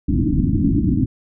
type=low-pass noise; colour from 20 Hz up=white; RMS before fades=-17 dBFS; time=0.08-1.06 s; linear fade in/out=10 ms; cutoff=320 Hz; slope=96 dB/octave; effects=none